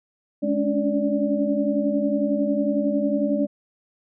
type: tone cluster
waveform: sine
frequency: 210.2 / 279.2 / 290.2 / 583 Hz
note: G#3 / C#4 / D4 / D5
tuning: +21 / +13 / -21 / -13 cents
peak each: -25 dBFS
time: 0.42-3.47 s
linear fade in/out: 20 ms
effects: none